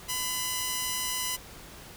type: tone pair together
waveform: 5% pulse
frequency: 1008 / 2851 Hz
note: B5 / F7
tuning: +35 / +35 cents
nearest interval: octave + tritone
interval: 1800 cents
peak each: -18 / -26 dBFS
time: 0.08-1.37 s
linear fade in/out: 20 ms
effects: pink hiss -47 dBFS RMS until 1.96 s